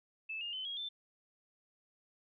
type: tone with pitch steps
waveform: sine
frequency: 2624 / 2829 / 3049 / 3287 / 3543 Hz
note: E7 / F7 / G7 / G#7 / A7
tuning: -9 / +22 / -49 / -19 / +11 cents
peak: -38 dBFS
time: 0.29-0.89 s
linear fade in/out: 10 ms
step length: 120 ms
effects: none